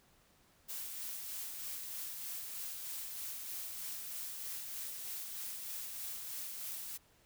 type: noise with tremolo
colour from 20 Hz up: blue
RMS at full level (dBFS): -42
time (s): 0.68-6.98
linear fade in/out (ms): 20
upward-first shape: sine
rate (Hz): 3.2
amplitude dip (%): 30
effects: pink hiss -68 dBFS RMS until 7.25 s